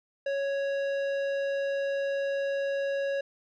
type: tone with tanh clipping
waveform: sine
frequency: 554.4 Hz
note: C#5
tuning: in tune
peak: -29 dBFS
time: 0.26-3.21 s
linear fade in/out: 5 ms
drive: 13 dB
effects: none